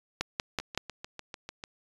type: two click trains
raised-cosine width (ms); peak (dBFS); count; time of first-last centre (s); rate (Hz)
0.2; -11 / -22; 4 / 8; 0.21-0.776 / 0.6-1.639; 5.3 / 6.74
effects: resampled to 24000 Hz